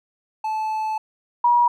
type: tone pair in turn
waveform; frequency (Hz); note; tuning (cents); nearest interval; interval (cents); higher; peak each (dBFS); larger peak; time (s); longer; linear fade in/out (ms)
triangle / sine; 870 / 960.4; A5 / B5; -20 / -49; major second; 171; second; -20 / -13; second; 0.44-0.98 / 1.44-1.68; first; 5
effects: none